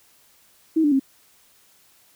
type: tone with pitch steps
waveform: sine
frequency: 320 / 293.4 / 269.1 Hz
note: D#4 / D4 / C4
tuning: +49 / -2 / +49 cents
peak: -15 dBFS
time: 0.76-0.997 s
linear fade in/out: 10 ms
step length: 79 ms
effects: white hiss -57 dBFS RMS until 2.15 s